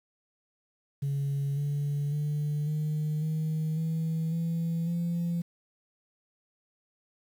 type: tone with pitch steps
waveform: sine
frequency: 140.2 / 144.22 / 148.37 / 152.62 / 157.01 / 161.51 / 166.15 / 170.92 Hz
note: C#3 / D3 / D3 / D#3 / D#3 / E3 / E3 / F3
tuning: +20 / -31 / +18 / -33 / +16 / -35 / +14 / -37 cents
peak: -25 dBFS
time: 1.02-5.42 s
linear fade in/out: 10 ms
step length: 550 ms
effects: tanh soft clip ceiling -25 dBFS + 9-bit